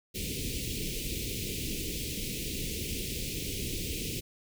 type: band-stop noise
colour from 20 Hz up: pink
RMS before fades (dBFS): -35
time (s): 0.14-4.21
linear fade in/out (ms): 20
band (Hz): 470 to 2300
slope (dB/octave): 48
effects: none